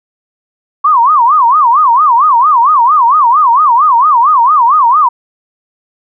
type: tone with vibrato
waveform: sine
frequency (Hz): 1075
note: C6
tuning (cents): +47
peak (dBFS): -4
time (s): 0.84-5.09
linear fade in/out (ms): 10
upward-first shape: sine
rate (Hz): 4.4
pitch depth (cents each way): 270
effects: none